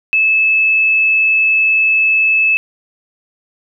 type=tone; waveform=sine; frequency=2609 Hz; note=E7; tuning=18 cents flat; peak=-9 dBFS; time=0.13-2.57 s; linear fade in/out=0 ms; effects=none